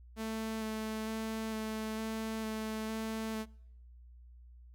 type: tone with vibrato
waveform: sawtooth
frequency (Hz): 220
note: A3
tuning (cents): 0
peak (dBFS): -32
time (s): 0.16-3.46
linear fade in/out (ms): 50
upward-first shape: square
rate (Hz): 1.1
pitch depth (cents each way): 11
effects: noise-tail reverb RT60 0.8 s tail -26 dB re dry + added 60 Hz sine -52 dBFS peak until 4.74 s